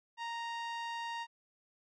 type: tone with low-pass filter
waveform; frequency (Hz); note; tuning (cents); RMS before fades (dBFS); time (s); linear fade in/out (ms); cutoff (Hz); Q
sawtooth; 931; A#5; -2; -40; 0.17-1.27; 50; 4200; 0.81
effects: none